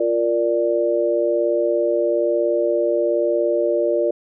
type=chord; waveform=sine; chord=Bb major; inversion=second; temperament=equal; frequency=349.2 / 466.2 / 587.3 Hz; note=F4 / Bb4 / D5; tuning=0 / 0 / 0 cents; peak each=-21 / -22 / -19 dBFS; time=0-4.11 s; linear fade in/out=5 ms; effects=none